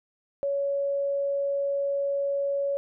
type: tone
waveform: sine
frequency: 560 Hz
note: C#5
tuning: 18 cents sharp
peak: -24 dBFS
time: 0.43-2.77 s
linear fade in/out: 0 ms
effects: none